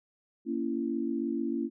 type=chord; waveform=sine; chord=A# diminished; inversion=none; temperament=just; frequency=233.1 / 279.7 / 335.6 Hz; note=A#3 / C#4 / E4; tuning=0 / +16 / +31 cents; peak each=-33 dBFS; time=0.45-1.7 s; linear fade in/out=50 ms; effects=none